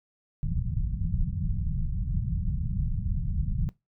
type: low-pass noise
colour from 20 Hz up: pink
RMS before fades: -28 dBFS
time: 0.43-3.69 s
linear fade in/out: 0 ms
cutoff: 180 Hz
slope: 48 dB/octave
effects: noise-tail reverb RT60 0.2 s tail -20 dB re dry